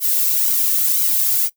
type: noise with flanger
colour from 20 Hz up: violet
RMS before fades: -17 dBFS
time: 0-1.5 s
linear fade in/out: 50 ms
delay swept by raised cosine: 1.1 to 2.08 ms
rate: 2 Hz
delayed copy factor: -0.75
effects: noise-tail reverb RT60 0.1 s tail -19 dB re dry